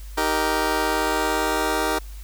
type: chord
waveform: 15% pulse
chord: Eb major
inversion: none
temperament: just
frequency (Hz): 311.1 / 388.9 / 466.7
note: Eb4 / G4 / Bb4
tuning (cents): 0 / -14 / +2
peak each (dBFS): -19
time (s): 0.17-1.99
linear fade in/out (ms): 10
effects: added 50 Hz sine -34 dBFS peak until 2.23 s + white hiss -49 dBFS RMS until 2.23 s